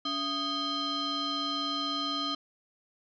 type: tone with frequency modulation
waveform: sine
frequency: 2200 Hz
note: C#7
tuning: 14 cents flat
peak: -29 dBFS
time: 0.05-2.35 s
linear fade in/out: 5 ms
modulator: 958 Hz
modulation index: 2.3
effects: none